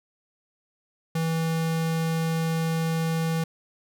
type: tone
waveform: square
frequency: 163 Hz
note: E3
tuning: 19 cents flat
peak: -24 dBFS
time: 1.15-3.44 s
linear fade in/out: 5 ms
effects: none